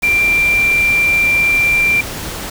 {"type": "tone in noise", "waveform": "sine", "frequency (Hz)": 2364, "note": "D7", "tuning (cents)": 11, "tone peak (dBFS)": -10, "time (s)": [0.03, 2.01], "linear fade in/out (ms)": 5, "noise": "pink", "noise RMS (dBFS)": -25, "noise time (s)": [0.02, 2.5], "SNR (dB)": 12, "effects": []}